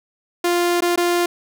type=tone with dropouts; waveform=sawtooth; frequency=349.2 Hz; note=F4; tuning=in tune; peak=-12 dBFS; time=0.44-1.26 s; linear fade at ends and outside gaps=5 ms; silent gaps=0.807-0.821 / 0.96-0.975 s; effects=none